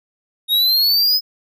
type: exponential sweep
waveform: square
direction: up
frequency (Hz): 3728 to 5120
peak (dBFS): -13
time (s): 0.48-1.21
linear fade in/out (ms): 50
effects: none